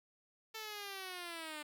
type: linear sweep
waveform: 5% pulse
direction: down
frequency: 445.3 to 295.5 Hz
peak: -32 dBFS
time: 0.54-1.63 s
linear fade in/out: 10 ms
effects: none